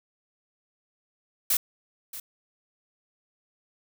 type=noise with echo; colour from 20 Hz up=blue; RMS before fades=-23 dBFS; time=1.5-1.57 s; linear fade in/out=5 ms; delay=630 ms; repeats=1; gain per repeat=-15 dB; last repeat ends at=2.2 s; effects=none